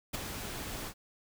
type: noise with ADSR envelope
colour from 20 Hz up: pink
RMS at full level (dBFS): -32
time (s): 0.13-0.94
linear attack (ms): 17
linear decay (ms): 13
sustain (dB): -8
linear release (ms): 70
effects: none